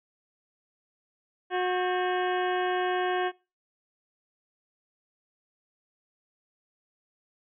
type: harmonic tone with a mistuned harmonic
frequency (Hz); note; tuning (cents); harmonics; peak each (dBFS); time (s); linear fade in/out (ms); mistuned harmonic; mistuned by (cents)
364.2; F#4; -27; 1 / 2 / 3 / 4 / 5 / 6 / 7 / 8 / 9; -28 / -29 / -36 / -36 / -37 / -46 / -45 / -43 / -46; 1.5-3.32; 50; 4; +140
effects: noise-tail reverb RT60 0.3 s tail -23 dB re dry